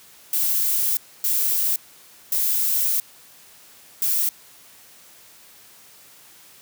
violet noise bursts at uneven times, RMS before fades -21 dBFS, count 4, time 0.33-0.97 / 1.24-1.76 / 2.32-3 / 4.02-4.29 s, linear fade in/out 2 ms, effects white hiss -49 dBFS RMS until 6.61 s + high-pass 80 Hz 12 dB/octave

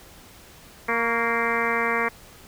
harmonic tone with a mistuned harmonic, 232.6 Hz, A#3, 4 cents flat, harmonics 1 / 2 / 3 / 4 / 5 / 6 / 7 / 8 / 9 / 10, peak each -33 / -28 / -33 / -31 / -28 / -32 / -31 / -30 / -28 / -33 dBFS, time 0.88-2.09 s, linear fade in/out 10 ms, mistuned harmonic 5, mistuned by -39 cents, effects pink hiss -48 dBFS RMS until 2.47 s

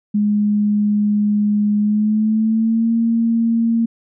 sine tone with pitch glide, 208 to 229.5 Hz, G#3 to A#3, +3 to -27 cents, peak -13 dBFS, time 0.14-3.86 s, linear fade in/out 10 ms, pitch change +170 cents, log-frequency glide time 1.79-2.92 s, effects none

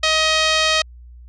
5% pulse tone with low-pass filter, 630 Hz, D#5, 21 cents sharp, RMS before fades -17 dBFS, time 0.03-0.82 s, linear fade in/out 5 ms, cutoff 4300 Hz, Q 0.99, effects added 60 Hz sine -38 dBFS peak until 1.28 s

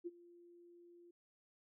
sine tone with ADSR envelope, 346.7 Hz, F4, 13 cents flat, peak -39 dBFS, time 0.04-1.11 s, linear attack 27 ms, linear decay 32 ms, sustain -20 dB, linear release 6 ms, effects none

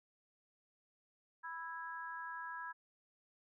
harmonic tone, 329.6 Hz, E4, in tune, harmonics 3 / 4 / 5, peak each -46 / -50 / -46 dBFS, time 1.43-2.73 s, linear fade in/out 20 ms, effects none

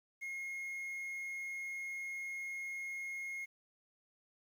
triangle tone with quantisation, 2152 Hz, C7, 48 cents sharp, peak -38 dBFS, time 0.21-3.46 s, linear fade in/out 20 ms, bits 11, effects none

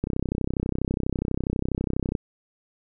click train, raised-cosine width 3 ms, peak -12 dBFS, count 69, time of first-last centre 0.04-2.152 s, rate 32.2 Hz, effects none

